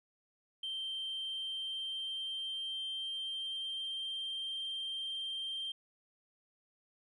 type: tone with pitch glide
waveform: sine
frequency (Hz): 3136 to 3161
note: G7 to G7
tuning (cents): 0 to +14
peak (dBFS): -35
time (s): 0.63-5.72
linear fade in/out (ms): 5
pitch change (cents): +14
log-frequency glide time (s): 1.01-4.32
effects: tanh soft clip ceiling -34 dBFS